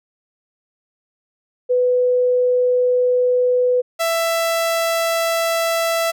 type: tone pair in turn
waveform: sine / sawtooth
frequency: 497.5 / 664.1 Hz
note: B4 / E5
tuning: +13 / +13 cents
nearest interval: perfect fourth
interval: 500 cents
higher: second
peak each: -13 dBFS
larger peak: neither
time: 1.69-3.82 / 3.99-6.12 s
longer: neither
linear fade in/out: 20 ms
effects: none